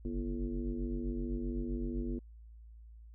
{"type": "tone with frequency modulation", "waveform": "sine", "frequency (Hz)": 146.83, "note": "D3", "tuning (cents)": 0, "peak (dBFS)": -33, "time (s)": [0.05, 2.19], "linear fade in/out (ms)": 2, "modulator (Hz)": 95.3, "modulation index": 2.2, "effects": ["added 56 Hz sine -50 dBFS peak until 3.14 s"]}